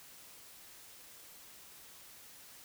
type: silence
effects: white hiss -55 dBFS RMS until 2.64 s